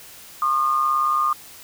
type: tone pair together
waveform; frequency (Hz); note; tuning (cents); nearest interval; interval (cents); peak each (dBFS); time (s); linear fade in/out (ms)
sine; 1077.7 / 1216; C#6 / D#6; -49 / -40; major second; 209; -24 / -18; 0.42-1.33; 2
effects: white hiss -43 dBFS RMS until 1.63 s